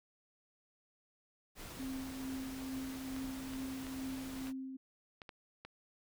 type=noise; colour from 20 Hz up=pink; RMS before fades=-49 dBFS; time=1.55-4.53 s; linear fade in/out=50 ms
type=tone with tremolo; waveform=sine; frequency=264 Hz; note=C4; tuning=16 cents sharp; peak=-38 dBFS; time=1.79-4.77 s; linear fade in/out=10 ms; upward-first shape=triangle; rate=2.3 Hz; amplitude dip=45%
type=clicks; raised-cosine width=0.3 ms; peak=-32 dBFS; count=7; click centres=3.164 / 3.536 / 3.868 / 4.471 / 5.218 / 5.292 / 5.65 s
effects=none